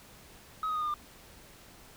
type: tone with pitch steps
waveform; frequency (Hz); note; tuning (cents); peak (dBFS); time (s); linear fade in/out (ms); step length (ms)
sine; 1272 / 1253 / 1234.4 / 1216 / 1197.8; D#6 / D#6 / D#6 / D#6 / D6; +38 / +12 / -14 / -40 / +34; -27; 0.63-0.94; 2; 62
effects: tanh soft clip ceiling -28 dBFS + pink hiss -54 dBFS RMS until 1.96 s